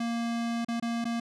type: tone with dropouts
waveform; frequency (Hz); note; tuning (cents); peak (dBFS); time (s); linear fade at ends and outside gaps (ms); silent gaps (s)
square; 233.1; A#3; 0; -29; 0-1.2; 5; 0.648-0.684 / 0.799-0.824 / 1.044-1.052
effects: low-pass 7000 Hz 12 dB/octave